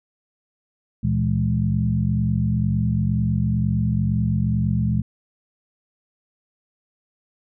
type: tone cluster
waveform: sine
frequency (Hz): 71.4 / 117.3 / 166.2 / 208.3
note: D2 / A#2 / E3 / G#3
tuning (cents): -48 / +11 / +15 / +5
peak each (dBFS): -27 / -21 / -24 / -24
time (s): 1.03-5.02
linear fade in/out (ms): 10
effects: none